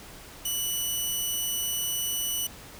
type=tone; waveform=10% pulse; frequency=2960 Hz; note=F#7; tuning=in tune; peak=-19 dBFS; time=0.45-2.47 s; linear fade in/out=5 ms; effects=pink hiss -46 dBFS RMS until 2.79 s